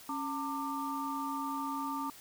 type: tone cluster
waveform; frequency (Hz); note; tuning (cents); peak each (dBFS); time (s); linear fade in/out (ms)
sine; 275.3 / 905 / 1184; C#4 / A5 / D6; -12 / +48 / +14; -38 / -38 / -38; 0.09-2.1; 2
effects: white hiss -53 dBFS RMS until 2.2 s

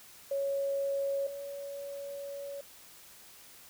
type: tone pair in turn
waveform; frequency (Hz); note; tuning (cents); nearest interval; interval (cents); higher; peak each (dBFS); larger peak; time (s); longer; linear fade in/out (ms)
sine; 554.4 / 562.1; C#5 / C#5; 0 / +24; unison; 24; second; -29 / -38; first; 0.31-1.27 / 1.27-2.61; second; 5
effects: white hiss -54 dBFS RMS until 3.69 s

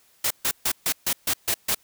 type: noise bursts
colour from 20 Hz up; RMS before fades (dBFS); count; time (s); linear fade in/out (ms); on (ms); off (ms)
white; -23; 8; 0.24-1.748; 5; 66; 140
effects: white hiss -60 dBFS RMS until 1.83 s

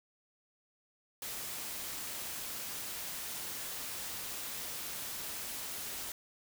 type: noise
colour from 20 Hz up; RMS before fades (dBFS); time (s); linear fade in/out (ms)
white; -41; 1.22-6.12; 2
effects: none

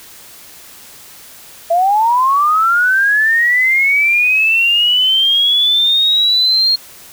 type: linear sweep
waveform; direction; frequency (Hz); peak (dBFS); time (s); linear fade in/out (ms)
sine; up; 659.3 to 4255; -9; 1.7-6.76; 10
effects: white hiss -38 dBFS RMS until 7.12 s

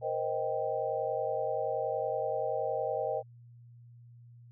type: chord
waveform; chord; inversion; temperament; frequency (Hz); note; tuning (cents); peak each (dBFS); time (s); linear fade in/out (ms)
sine; C minor seventh; third; equal with one note detuned; 472.7 / 523.3 / 622.3 / 784; Bb4 / C5 / Eb5 / G5; +24 / 0 / 0 / 0; -36 / -35 / -34 / -36; 0.01-3.23; 50
effects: added 119 Hz sine -51 dBFS peak until 4.51 s

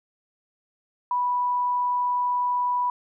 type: tone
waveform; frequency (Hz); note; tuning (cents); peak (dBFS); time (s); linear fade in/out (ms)
sine; 984; B5; -7; -21; 1.11-2.9; 2
effects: none

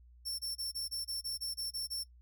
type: tone bursts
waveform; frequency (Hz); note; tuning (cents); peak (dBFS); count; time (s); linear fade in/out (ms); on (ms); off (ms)
sawtooth; 5420; E8; +47; -33; 11; 0.25-2.04; 20; 140; 25
effects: noise-tail reverb RT60 0.1 s tail -21 dB re dry + added 60 Hz sine -56 dBFS peak until 2.21 s

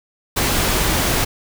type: noise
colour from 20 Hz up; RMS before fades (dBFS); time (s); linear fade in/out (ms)
pink; -18; 0.36-1.25; 10
effects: none

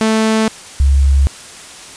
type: tone pair in turn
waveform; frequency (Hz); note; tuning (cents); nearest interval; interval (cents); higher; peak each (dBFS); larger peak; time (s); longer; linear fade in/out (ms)
sawtooth / sine; 220 / 68.82; A3 / C#2; 0 / -12; octave + minor sixth; 2012; first; -7; neither; 0.01-0.48 / 0.8-1.27; neither; 0
effects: white hiss -34 dBFS RMS until 1.96 s + resampled to 22050 Hz

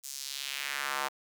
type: tone with high-pass filter sweep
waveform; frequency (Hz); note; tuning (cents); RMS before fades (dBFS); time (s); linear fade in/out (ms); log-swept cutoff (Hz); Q
square; 69.3; C#2; 0; -36; 0.03-1.09; 20; 7200 to 890; 1.6
effects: none

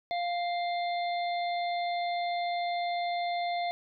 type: harmonic tone with a mistuned harmonic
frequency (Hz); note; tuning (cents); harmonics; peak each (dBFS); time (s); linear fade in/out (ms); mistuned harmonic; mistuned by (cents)
698.5; F5; 0; 1 / 3 / 5 / 6; -29 / -39 / -43 / -45; 0.11-3.71; 0; 5; +33
effects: none

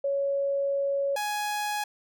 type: tone pair in turn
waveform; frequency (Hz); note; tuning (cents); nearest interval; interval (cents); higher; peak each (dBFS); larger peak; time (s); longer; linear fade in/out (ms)
sine / sawtooth; 557 / 834.6; C#5 / G#5; +8 / +8; perfect fifth; 700; second; -24; neither; 0.04-1.16 / 1.16-1.84; first; 5
effects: none

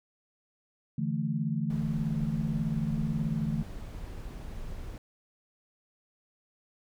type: chord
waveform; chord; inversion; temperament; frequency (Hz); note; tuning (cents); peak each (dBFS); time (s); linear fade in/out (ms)
sine; D suspended second; none; just; 146.83 / 165.19 / 220.2; D3 / E3 / A3; 0 / +4 / +2; -32; 0.98-3.63; 5
type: noise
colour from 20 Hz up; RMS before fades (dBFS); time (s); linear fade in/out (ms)
brown; -40; 1.7-4.98; 2
effects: none

